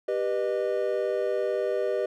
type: chord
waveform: triangle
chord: G augmented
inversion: none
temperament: just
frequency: 392 / 490 / 612.5 Hz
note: G4 / B4 / D#5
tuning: 0 / -14 / -27 cents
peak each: -27 dBFS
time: 0.08-2.06 s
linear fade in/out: 5 ms
effects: none